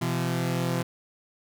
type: tone pair together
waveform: sawtooth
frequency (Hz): 127.8 / 170.59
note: C3 / F3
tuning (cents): -40 / -40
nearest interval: perfect fourth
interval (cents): 500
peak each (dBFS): -24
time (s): 0.01-0.83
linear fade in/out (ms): 10
effects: none